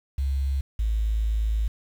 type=tone pair in turn; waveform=sine; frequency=68 / 54.13 Hz; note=C#2 / A1; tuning=-33 / -28 cents; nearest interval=major third; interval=395 cents; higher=first; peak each=-22 / -21 dBFS; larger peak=second; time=0.18-0.61 / 0.79-1.68 s; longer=second; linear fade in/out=5 ms; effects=8-bit